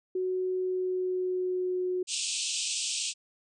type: tone with pitch glide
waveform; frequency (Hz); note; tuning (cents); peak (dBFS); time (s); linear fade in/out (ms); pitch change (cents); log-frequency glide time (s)
sine; 370 to 365.1; F#4 to F#4; 0 to -23; -27; 0.15-2.03; 5; -23; 0.58-1.82
type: band-pass noise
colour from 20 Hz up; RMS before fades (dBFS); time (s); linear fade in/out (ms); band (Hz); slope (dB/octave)
white; -32; 2.07-3.14; 50; 2500 to 8700; 96
effects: none